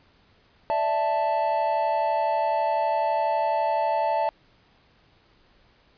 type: chord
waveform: triangle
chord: D suspended second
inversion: none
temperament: equal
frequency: 587.3 / 659.3 / 880 Hz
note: D5 / E5 / A5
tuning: 0 / 0 / 0 cents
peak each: -27 / -24 / -22 dBFS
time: 0.7-4.29 s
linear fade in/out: 0 ms
effects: pink hiss -60 dBFS RMS until 5.97 s + resampled to 11025 Hz